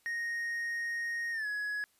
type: tone with pitch glide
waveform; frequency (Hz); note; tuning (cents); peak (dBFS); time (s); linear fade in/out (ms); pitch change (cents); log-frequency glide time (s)
triangle; 1864.7 to 1680.6; A#6 to G#6; 0 to +20; -31; 0.06-1.84; 0; -180; 1.32-1.47
effects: white hiss -70 dBFS RMS until 1.99 s + resampled to 32000 Hz